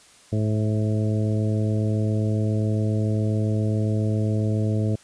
harmonic tone with a mistuned harmonic, 107.3 Hz, A2, 43 cents flat, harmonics 1 / 2 / 3 / 4 / 5 / 6, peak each -21 / -27 / -31 / -33 / -35 / -37 dBFS, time 0.32-4.96 s, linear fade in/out 10 ms, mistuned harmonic 6, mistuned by +27 cents, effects white hiss -52 dBFS RMS until 5.03 s + resampled to 22050 Hz

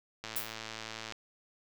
click train, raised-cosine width 0.2 ms, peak -23 dBFS, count 99, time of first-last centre 0.24-1.123 s, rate 111 Hz
violet noise with exponential decay, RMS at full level -30 dBFS, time 0.36-0.56 s, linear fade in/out 5 ms, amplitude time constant 43 ms
effects none

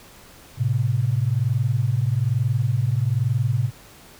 sine tone pair together, 109.47 / 130.6 Hz, A2 / C3, -8 / -3 cents, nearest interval minor third, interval 305 cents, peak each -21 dBFS, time 0.57-3.71 s, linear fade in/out 50 ms, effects pink hiss -47 dBFS RMS until 4.19 s

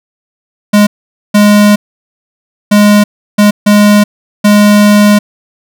square tone bursts at uneven times, 207.2 Hz, G#3, 4 cents flat, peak -3 dBFS, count 6, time 0.73-0.87 / 1.34-1.76 / 2.71-3.04 / 3.38-3.51 / 3.66-4.04 / 4.44-5.19 s, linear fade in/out 10 ms, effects none

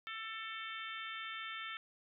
harmonic tone, 444.5 Hz, A4, 18 cents sharp, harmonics 3 / 4 / 5 / 6 / 7 / 8, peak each -46 / -48 / -48 / -52 / -50 / -51 dBFS, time 0.07-1.77 s, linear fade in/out 0 ms, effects none

